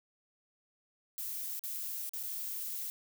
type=noise with dropouts; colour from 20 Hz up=violet; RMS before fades=-39 dBFS; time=1.18-2.9 s; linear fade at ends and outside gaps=0 ms; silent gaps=1.593-1.638 / 2.093-2.135 / 2.23-2.234 s; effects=none